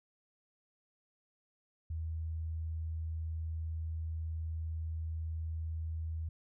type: tone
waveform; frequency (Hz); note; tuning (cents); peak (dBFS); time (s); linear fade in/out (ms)
sine; 80.5; E2; -41; -35; 1.9-6.29; 5
effects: none